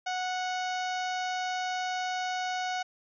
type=harmonic tone with a mistuned harmonic; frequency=736 Hz; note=F#5; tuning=9 cents flat; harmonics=1 / 2 / 3 / 4 / 5 / 6 / 7 / 8 / 9; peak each=-31 / -37 / -41 / -43 / -45 / -47 / -48 / -49 / -50 dBFS; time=0.06-2.83 s; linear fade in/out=10 ms; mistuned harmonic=5; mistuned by=+20 cents; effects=none